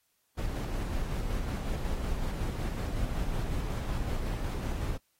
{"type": "noise with tremolo", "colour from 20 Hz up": "brown", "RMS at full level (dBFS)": -31, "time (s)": [0.37, 4.98], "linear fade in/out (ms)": 20, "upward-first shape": "square", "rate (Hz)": 5.4, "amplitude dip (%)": 25, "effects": ["white hiss -74 dBFS RMS until 5.19 s", "AAC 48 kbps"]}